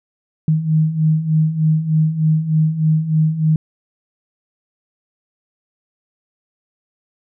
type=beating tone pair; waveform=sine; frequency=154.7 / 158 Hz; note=D#3 / D#3; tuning=-10 / +27 cents; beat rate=3.3 Hz; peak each=-19 / -14 dBFS; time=0.48-3.56 s; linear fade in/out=2 ms; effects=none